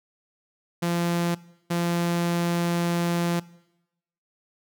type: tone bursts at uneven times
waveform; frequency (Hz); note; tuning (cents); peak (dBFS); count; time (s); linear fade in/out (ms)
sawtooth; 171.9; F3; -27; -19; 2; 0.82-1.35 / 1.7-3.4; 10
effects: noise-tail reverb RT60 0.9 s tail -21 dB re dry